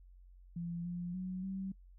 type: tone with pitch steps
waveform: sine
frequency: 171.1 / 175.3 / 184.8 / 191.6 Hz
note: F3 / F3 / F#3 / G3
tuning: -35 / +7 / -2 / -39 cents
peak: -37 dBFS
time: 0.56-1.72 s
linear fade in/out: 5 ms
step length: 290 ms
effects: noise-tail reverb RT60 0.1 s tail -26 dB re dry + added 45 Hz sine -55 dBFS peak until 1.98 s